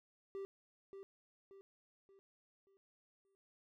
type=tone with echo; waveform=triangle; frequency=391.3 Hz; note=G4; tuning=3 cents flat; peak=-40 dBFS; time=0.35-0.45 s; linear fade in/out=0 ms; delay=580 ms; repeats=5; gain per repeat=-7 dB; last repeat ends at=3.35 s; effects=none